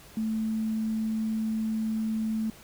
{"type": "tone with quantisation", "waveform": "sine", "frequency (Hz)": 220, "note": "A3", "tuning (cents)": 0, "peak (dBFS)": -26, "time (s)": [0.17, 2.5], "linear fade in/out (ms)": 2, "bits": 9, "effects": ["pink hiss -51 dBFS RMS until 2.63 s"]}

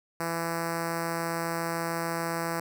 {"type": "tone with notch filter", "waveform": "5% pulse", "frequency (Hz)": 167, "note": "E3", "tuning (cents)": 23, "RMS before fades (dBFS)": -31, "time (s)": [0.2, 2.6], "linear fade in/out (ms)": 2, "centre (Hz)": 3300, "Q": 0.7, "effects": []}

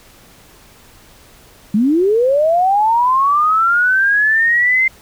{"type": "linear sweep", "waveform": "sine", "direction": "up", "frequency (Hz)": [196.1, 2097], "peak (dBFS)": -10, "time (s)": [1.74, 4.88], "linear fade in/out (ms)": 5, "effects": ["pink hiss -45 dBFS RMS until 5.01 s"]}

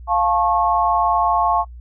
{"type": "chord", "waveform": "sine", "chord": "F augmented", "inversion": "none", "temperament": "just", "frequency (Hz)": [698.5, 873.1, 1091.3], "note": ["F5", "A5", "C#6"], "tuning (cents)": [0, -14, -27], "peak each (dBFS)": -19, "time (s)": [0.07, 1.65], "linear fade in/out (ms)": 50, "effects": ["noise-tail reverb RT60 0.1 s tail -23 dB re dry", "added 60 Hz sine -34 dBFS peak until 1.8 s"]}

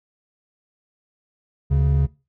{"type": "tone pair together", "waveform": "triangle", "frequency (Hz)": [72.99, 138.59], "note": ["D2", "C#3"], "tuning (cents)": [-10, 0], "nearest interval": "major seventh", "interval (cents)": 1110, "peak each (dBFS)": -16, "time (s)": [1.7, 2.07], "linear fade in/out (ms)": 20, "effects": ["noise-tail reverb RT60 0.3 s tail -21 dB re dry"]}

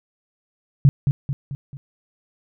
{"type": "tone with echo", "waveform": "sine", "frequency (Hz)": 138.59, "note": "C#3", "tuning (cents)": 0, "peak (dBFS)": -8, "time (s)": [0.85, 0.89], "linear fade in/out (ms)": 0, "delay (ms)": 220, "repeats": 4, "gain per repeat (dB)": -6, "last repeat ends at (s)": 1.77, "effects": []}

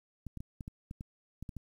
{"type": "clicks", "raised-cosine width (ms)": 5, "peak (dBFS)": -29, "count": 10, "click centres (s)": [0.267, 0.373, 0.405, 0.608, 0.679, 0.911, 1.009, 1.426, 1.492, 1.567], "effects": ["10-bit"]}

